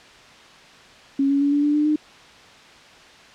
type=tone with pitch steps; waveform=sine; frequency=275.5 / 280 / 284.6 / 289.2 / 293.9 / 298.7 / 303.6 Hz; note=C#4 / C#4 / C#4 / D4 / D4 / D4 / D#4; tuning=-11 / +18 / +46 / -27 / +1 / +29 / -42 cents; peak=-16 dBFS; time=1.19-1.96 s; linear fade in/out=5 ms; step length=110 ms; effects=white hiss -46 dBFS RMS until 3.34 s + low-pass 4000 Hz 12 dB/octave